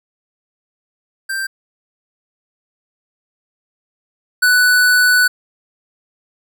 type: tone pair in turn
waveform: square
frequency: 1572 / 1487.5 Hz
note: G6 / F#6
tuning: +4 / +9 cents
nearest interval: minor second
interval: 95 cents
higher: first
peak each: -20 / -10 dBFS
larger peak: second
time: 1.29-1.47 / 4.42-5.28 s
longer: second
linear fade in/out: 10 ms
effects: none